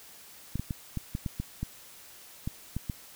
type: clicks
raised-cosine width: 5 ms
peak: -19 dBFS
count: 11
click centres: 0.556 / 0.596 / 0.708 / 0.973 / 1.151 / 1.262 / 1.4 / 1.63 / 2.475 / 2.766 / 2.898 s
effects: white hiss -51 dBFS RMS until 3.15 s